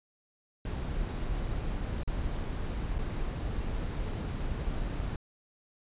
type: noise with dropouts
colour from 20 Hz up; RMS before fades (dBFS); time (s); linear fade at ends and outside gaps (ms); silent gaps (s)
brown; -33; 0.65-5.16; 2; 2.034-2.075 / 2.983-2.988
effects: resampled to 8000 Hz